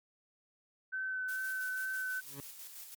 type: tone with vibrato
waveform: sine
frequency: 1524 Hz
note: G6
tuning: 49 cents flat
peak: -34 dBFS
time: 0.92-2.21 s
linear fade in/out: 20 ms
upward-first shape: sine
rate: 2.3 Hz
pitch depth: 12 cents each way
type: noise with tremolo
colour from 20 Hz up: blue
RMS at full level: -47 dBFS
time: 1.28-2.95 s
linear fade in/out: 10 ms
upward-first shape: square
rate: 6.1 Hz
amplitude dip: 35%
type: tone with exponential growth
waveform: 20% pulse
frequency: 139.9 Hz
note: C#3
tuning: 16 cents sharp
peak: -36 dBFS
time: 2.22-2.4 s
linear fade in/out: 0 ms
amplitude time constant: 38 ms
effects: MP3 96 kbps